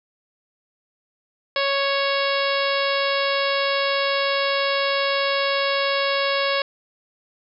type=harmonic tone with a mistuned harmonic; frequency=554.4 Hz; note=C#5; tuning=in tune; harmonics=1 / 2 / 3 / 4 / 5 / 6 / 7 / 8 / 9; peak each=-23 / -26 / -28 / -29 / -30 / -31 / -31 / -32 / -33 dBFS; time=1.56-6.62 s; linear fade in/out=2 ms; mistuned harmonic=9; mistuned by=+31 cents; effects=none

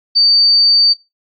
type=tone; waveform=sine; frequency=4600 Hz; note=D8; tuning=37 cents flat; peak=-7 dBFS; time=0.15-0.94 s; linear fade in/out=20 ms; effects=noise-tail reverb RT60 0.2 s tail -17 dB re dry + AAC 48 kbps

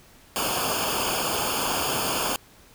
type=noise with comb filter; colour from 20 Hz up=pink; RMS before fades=-26 dBFS; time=0.36-2.36 s; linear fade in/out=0 ms; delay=0.51 ms; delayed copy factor=-0.9; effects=pink hiss -53 dBFS RMS until 2.74 s

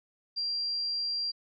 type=tone; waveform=sine; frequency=4746 Hz; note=D8; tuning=17 cents sharp; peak=-29 dBFS; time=0.36-1.32 s; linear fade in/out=20 ms; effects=none

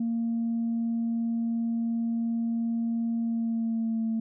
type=tone with pitch glide; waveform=sine; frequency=230.7 to 224.4 Hz; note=A#3 to A3; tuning=-18 to +34 cents; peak=-24 dBFS; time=0-4.2 s; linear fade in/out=5 ms; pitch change=-48 cents; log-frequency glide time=3.21-4.08 s; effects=tanh soft clip ceiling -22 dBFS

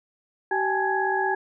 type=tone cluster; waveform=sine; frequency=382.1 / 806 / 863 / 1665 Hz; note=G4 / G5 / A5 / G#6; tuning=-44 / +48 / -34 / +4 cents; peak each=-27 dBFS; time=0.51-1.35 s; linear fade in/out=5 ms; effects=none

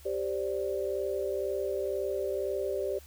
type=chord; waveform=sine; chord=G suspended fourth; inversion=none; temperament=equal with one note detuned; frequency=392 / 523.3 / 585.3 Hz; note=G4 / C5 / D5; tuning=0 / 0 / -6 cents; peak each=-32 / -35 / -34 dBFS; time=0.05-2.99 s; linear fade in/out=10 ms; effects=added 72 Hz sine -51 dBFS peak until 3.06 s + white hiss -56 dBFS RMS until 3.06 s

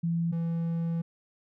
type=tone pair in turn; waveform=sine / triangle; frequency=167.9 / 166.84 Hz; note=E3 / E3; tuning=+32 / +21 cents; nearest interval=unison; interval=11 cents; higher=first; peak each=-25 dBFS; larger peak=neither; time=0.03-0.32 / 0.32-1.02 s; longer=second; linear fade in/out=10 ms; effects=none

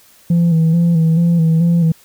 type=tone with vibrato; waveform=sine; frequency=166.2 Hz; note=E3; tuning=15 cents sharp; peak=-7 dBFS; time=0.3-1.92 s; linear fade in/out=5 ms; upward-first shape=square; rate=2.3 Hz; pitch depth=44 cents each way; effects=tanh soft clip ceiling -8 dBFS + white hiss -48 dBFS RMS until 2.04 s

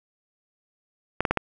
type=clicks; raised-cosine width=0.5 ms; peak=-7 dBFS; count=4; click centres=1.206 / 1.252 / 1.31 / 1.373 s; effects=none

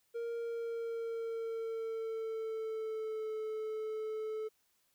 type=tone with pitch glide; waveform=triangle; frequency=466.2 to 435 Hz; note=A#4 to A4; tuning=0 to -20 cents; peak=-34 dBFS; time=0.14-4.49 s; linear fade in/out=20 ms; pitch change=-120 cents; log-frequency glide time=0.36-3.33 s; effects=white hiss -75 dBFS RMS until 4.94 s

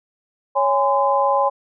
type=tone cluster; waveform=sine; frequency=556 / 823 / 1024 Hz; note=C#5 / G#5 / C6; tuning=+5 / -16 / -38 cents; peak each=-19 dBFS; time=0.55-1.5 s; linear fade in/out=20 ms; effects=none

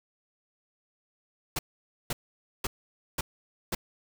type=noise bursts; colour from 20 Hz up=pink; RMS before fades=-30 dBFS; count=5; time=1.56-3.75 s; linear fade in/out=5 ms; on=30 ms; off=510 ms; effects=none

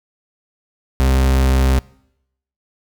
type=tone; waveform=40% pulse; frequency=65.6 Hz; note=C2; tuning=5 cents sharp; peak=-11 dBFS; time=1-1.79 s; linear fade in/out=0 ms; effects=noise-tail reverb RT60 0.8 s tail -24 dB re dry

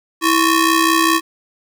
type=ring-modulated tone; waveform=sawtooth; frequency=721 Hz; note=F#5; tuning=45 cents flat; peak=-5 dBFS; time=0.21-1.21 s; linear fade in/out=50 ms; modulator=393 Hz; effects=none

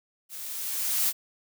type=noise with level ramp; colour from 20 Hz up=blue; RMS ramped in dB=-40 to -23 dBFS; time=0.29-1.13 s; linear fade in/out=50 ms; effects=none

